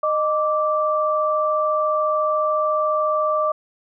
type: tone pair together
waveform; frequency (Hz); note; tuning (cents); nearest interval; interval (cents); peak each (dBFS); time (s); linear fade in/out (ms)
sine; 616 / 1169.9; D#5 / D6; -17 / -7; major seventh; 1110; -20; 0.03-3.52; 5
effects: none